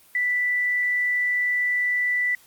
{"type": "tone", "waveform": "sine", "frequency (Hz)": 1975.5, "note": "B6", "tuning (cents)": 0, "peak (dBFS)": -20, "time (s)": [0.15, 2.35], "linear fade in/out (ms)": 2, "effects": ["white hiss -54 dBFS RMS until 2.46 s", "Opus 32 kbps"]}